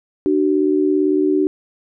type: tone pair together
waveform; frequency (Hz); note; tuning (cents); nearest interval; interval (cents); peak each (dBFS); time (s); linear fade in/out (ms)
sine; 299.9 / 377.8; D4 / F#4; +36 / +36; major third; 400; -16; 0.26-1.47; 0
effects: none